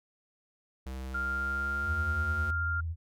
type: tone with pitch glide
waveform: square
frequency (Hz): 65.2 to 72.76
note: C2 to D2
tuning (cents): -5 to -16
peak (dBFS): -37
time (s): 0.86-2.51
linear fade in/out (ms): 5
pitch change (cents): +189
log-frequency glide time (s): 1.13-2.15
type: tone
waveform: sine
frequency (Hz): 1396.9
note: F6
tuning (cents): 0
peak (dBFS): -30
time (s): 1.14-2.81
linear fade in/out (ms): 10
type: tone with vibrato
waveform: sine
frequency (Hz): 82.41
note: E2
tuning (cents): 0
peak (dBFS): -31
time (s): 1.83-2.96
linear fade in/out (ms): 50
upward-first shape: sine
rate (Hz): 13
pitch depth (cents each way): 41
effects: none